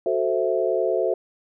sine chord, F# half-diminished seventh, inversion none, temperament equal, 370 / 440 / 523.3 / 659.3 Hz, F#4 / A4 / C5 / E5, 0 / 0 / 0 / 0 cents, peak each -25 dBFS, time 0.06-1.14 s, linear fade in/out 2 ms, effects none

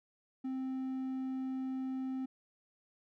triangle tone, 261.9 Hz, C4, 2 cents sharp, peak -33 dBFS, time 0.44-2.26 s, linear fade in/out 10 ms, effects none

